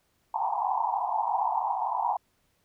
white band-pass noise, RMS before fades -28 dBFS, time 0.34-2.17 s, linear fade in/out 5 ms, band 730 to 1000 Hz, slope 96 dB/octave, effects pink hiss -71 dBFS RMS until 2.64 s

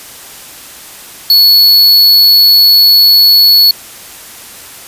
square tone, 4400 Hz, C#8, 14 cents flat, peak -3 dBFS, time 1.3-3.71 s, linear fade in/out 2 ms, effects white hiss -31 dBFS RMS until 4.87 s + resampled to 32000 Hz

